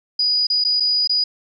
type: tone with dropouts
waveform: sine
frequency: 4923 Hz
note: D#8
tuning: 19 cents flat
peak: -15 dBFS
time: 0.19-1.24 s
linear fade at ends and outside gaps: 5 ms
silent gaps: 0.469-0.5 / 0.64-0.648 / 0.8-0.804 / 1.075-1.094 s
effects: none